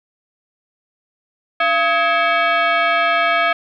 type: tone with frequency modulation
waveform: sine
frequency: 295.5 Hz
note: D4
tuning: 11 cents sharp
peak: -13 dBFS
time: 1.6-3.53 s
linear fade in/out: 5 ms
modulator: 977 Hz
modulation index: 2.3
effects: 9-bit